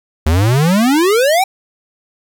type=exponential sweep; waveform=square; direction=up; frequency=73.8 to 797 Hz; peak=-10 dBFS; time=0.26-1.44 s; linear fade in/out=5 ms; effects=8-bit